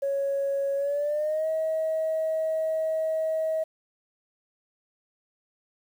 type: tone with pitch glide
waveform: sine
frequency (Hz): 554.4 to 636.8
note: C#5 to D#5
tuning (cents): 0 to +40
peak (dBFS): -23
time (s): 0.02-3.64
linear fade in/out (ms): 10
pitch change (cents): +240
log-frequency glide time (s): 0.76-1.48
effects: tanh soft clip ceiling -20 dBFS + 9-bit